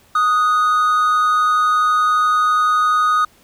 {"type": "tone pair together", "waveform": "triangle", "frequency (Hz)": [1244.5, 1467.3], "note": ["D#6", "F#6"], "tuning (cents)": [0, -15], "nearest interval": "minor third", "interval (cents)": 285, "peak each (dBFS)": [-11, -22], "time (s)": [0.15, 3.25], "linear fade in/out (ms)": 5, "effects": ["pink hiss -52 dBFS RMS until 3.43 s"]}